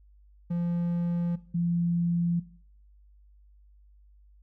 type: tone pair in turn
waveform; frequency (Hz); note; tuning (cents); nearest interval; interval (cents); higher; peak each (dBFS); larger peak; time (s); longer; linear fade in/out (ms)
triangle / sine; 172.5 / 171.59; F3 / F3; -21 / -30; unison; 9; first; -24; neither; 0.5-1.36 / 1.54-2.4; neither; 10
effects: noise-tail reverb RT60 0.5 s tail -17 dB re dry + added 50 Hz sine -54 dBFS peak until 4.42 s